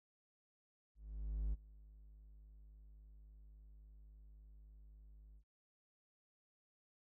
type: tone with ADSR envelope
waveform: triangle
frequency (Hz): 51.8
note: G#1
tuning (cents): -4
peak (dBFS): -33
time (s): 0.95-5.44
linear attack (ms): 580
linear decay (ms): 26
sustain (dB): -22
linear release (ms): 75
effects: none